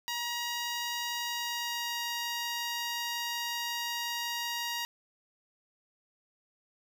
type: tone with pitch glide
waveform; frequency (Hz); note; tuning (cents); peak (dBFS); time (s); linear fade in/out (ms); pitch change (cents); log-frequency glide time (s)
10% pulse; 951 to 945.5; A#5 to A#5; +34 to +24; -24; 0.08-4.85; 0; -10; 1.22-2.03
effects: none